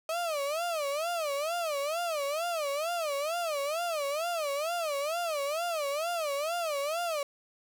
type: tone with vibrato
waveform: 35% pulse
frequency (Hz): 624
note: D#5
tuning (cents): +5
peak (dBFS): -28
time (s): 0.09-7.23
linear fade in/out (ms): 2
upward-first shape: sine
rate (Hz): 2.2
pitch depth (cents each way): 200
effects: none